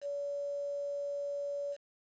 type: tone with quantisation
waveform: sine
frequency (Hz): 570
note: C#5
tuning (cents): +48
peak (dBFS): -34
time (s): 0.01-1.77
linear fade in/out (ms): 50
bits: 9
effects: resampled to 16000 Hz